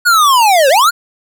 square linear two-way sweep, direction down then up, 1474 to 511 to 1474 Hz, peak -7 dBFS, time 0.05-0.91 s, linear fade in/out 20 ms, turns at 0.69 s, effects none

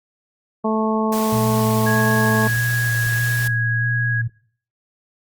harmonic tone, 218.9 Hz, A3, 9 cents flat, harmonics 1 / 2 / 3 / 4 / 5, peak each -20 / -23 / -25 / -26 / -27 dBFS, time 0.64-2.48 s, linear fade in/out 10 ms
white noise, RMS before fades -30 dBFS, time 1.12-3.48 s, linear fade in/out 5 ms
sine tone with vibrato, 117.5 Hz, A#2, 14 cents sharp, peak -20 dBFS, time 1.32-4.28 s, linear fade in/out 10 ms, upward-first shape square, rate 1.6 Hz, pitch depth 23 cents each way
sine tone, 1657 Hz, G#6, 4 cents flat, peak -20 dBFS, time 1.86-4.22 s, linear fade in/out 10 ms
effects noise-tail reverb RT60 0.5 s tail -21 dB re dry + Opus 32 kbps

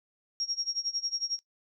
sine tone with tremolo, 5588 Hz, F8, in tune, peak -27 dBFS, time 0.4-1.39 s, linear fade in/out 0 ms, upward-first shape sine, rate 11 Hz, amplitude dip 90%, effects noise-tail reverb RT60 0.1 s tail -18 dB re dry

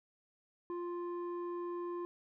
square tone with low-pass filter, 349.2 Hz, F4, in tune, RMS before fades -40 dBFS, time 0.7-2.05 s, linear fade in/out 0 ms, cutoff 840 Hz, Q 3.3, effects none

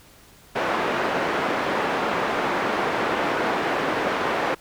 pink band-pass noise, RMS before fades -24 dBFS, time 0.55-4.55 s, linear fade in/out 10 ms, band 340 to 1800 Hz, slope 12 dB/octave, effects pink hiss -51 dBFS RMS until 4.6 s

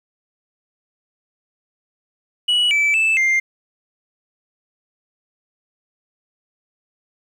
sine tone with pitch steps, 2933 / 2313 / 2634 / 2103 Hz, F#7 / D7 / E7 / C7, -16 / -27 / -2 / +8 cents, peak -11 dBFS, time 2.48-3.4 s, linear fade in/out 10 ms, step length 230 ms, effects tanh soft clip ceiling -13 dBFS + 8-bit

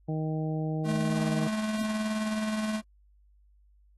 harmonic tone, 156.6 Hz, D#3, 11 cents sharp, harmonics 1 / 2 / 3 / 4 / 5, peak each -29 / -35 / -39 / -41 / -43 dBFS, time 0.08-1.48 s, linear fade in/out 10 ms
square tone with tremolo, 215.7 Hz, A3, 34 cents flat, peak -27 dBFS, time 0.84-2.82 s, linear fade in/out 50 ms, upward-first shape triangle, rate 19 Hz, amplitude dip 40%
effects added 50 Hz sine -58 dBFS peak until 3.97 s + AAC 32 kbps

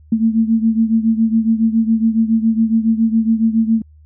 sine beating tone pair, 222.4 / 229.6 Hz, A3 / A#3, +19 / -26 cents, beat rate 7.2 Hz, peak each -13 / -17 dBFS, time 0.12-3.82 s, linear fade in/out 5 ms, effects added 76 Hz sine -42 dBFS peak until 4.05 s

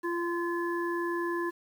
harmonic tone, 343.9 Hz, F4, 27 cents flat, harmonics 1 / 3 / 5, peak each -30 / -35 / -37 dBFS, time 0.03-1.51 s, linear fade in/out 20 ms, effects 9-bit

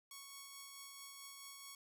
5% pulse tone with tremolo, 1108.7 Hz, C#6, in tune, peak -38 dBFS, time 0.11-1.75 s, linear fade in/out 2 ms, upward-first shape triangle, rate 4.6 Hz, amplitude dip 30%, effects none

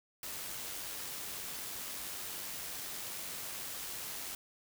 white noise with amplitude modulation, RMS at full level -41 dBFS, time 0.23-4.35 s, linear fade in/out 2 ms, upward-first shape sine, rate 95.9 Hz, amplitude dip 25%, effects none

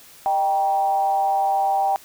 sine tone with frequency modulation, 784 Hz, G5, in tune, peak -17 dBFS, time 0.26-1.96 s, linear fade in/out 0 ms, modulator 170 Hz, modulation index 0.51, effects white hiss -47 dBFS RMS until 2.04 s

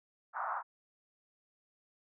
white band-pass noise, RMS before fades -37 dBFS, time 0.33-0.63 s, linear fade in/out 50 ms, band 720 to 1400 Hz, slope 48 dB/octave, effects none

